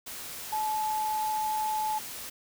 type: tone in noise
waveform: sine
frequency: 862 Hz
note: A5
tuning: 36 cents flat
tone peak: -27 dBFS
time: 0.52-1.99 s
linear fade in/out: 10 ms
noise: white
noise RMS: -40 dBFS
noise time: 0.06-2.3 s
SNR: +10 dB
effects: none